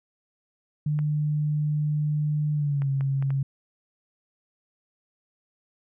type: tone with pitch glide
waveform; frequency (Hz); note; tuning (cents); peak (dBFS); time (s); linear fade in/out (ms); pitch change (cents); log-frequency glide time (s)
sine; 150 to 136.76; D3 to C#3; +37 to -23; -22; 0.86-3.43; 5; -160; 2.54-2.9
type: clicks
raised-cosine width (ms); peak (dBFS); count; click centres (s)
0.5; -26; 5; 0.99 / 2.82 / 3.009 / 3.225 / 3.305
effects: none